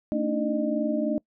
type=tone cluster; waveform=sine; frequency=225.4 / 287.7 / 310.7 / 608 Hz; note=A3 / D4 / D#4 / D#5; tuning=+42 / -36 / -2 / -40 cents; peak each=-28 / -28 / -30 / -29 dBFS; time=0.12-1.18 s; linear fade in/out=0 ms; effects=noise-tail reverb RT60 0.1 s tail -25 dB re dry